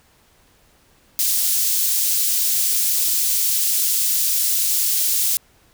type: high-pass noise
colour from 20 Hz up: white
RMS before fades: -19 dBFS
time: 1.19-5.37 s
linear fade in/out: 0 ms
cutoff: 4800 Hz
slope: 12 dB/octave
effects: pink hiss -56 dBFS RMS until 5.73 s